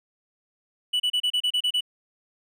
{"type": "tone bursts", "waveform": "triangle", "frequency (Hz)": 2960, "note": "F#7", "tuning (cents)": 0, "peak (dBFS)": -19, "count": 9, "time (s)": [0.93, 1.808], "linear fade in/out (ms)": 10, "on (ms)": 70, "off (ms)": 31, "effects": []}